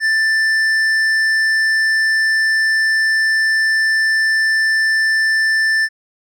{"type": "tone with hard clipping", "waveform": "sine", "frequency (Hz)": 1770, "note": "A6", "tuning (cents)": 10, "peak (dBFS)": -14, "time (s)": [0, 5.89], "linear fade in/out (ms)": 50, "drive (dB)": 7, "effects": []}